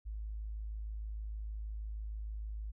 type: tone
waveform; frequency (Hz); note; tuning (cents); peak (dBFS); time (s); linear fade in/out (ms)
sine; 53.2; G#1; +42; -38; 0.05-2.72; 20
effects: none